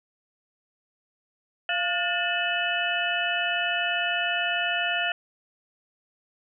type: tone cluster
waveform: sine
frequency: 692 / 1436 / 1776 / 2594 / 2967 Hz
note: F5 / F6 / A6 / E7 / F#7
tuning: -16 / +48 / +16 / -28 / +4 cents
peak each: -30 dBFS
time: 1.69-5.12 s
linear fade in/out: 2 ms
effects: none